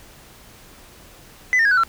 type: tone with pitch steps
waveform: sine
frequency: 2005 / 1817.5 / 1647.5 / 1493.4 / 1353.7 Hz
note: B6 / A#6 / G#6 / F#6 / E6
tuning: +26 / -44 / -14 / +16 / +46 cents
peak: -11 dBFS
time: 1.53-1.835 s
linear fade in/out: 0 ms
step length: 61 ms
effects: tanh soft clip ceiling -12 dBFS + pink hiss -46 dBFS RMS until 1.88 s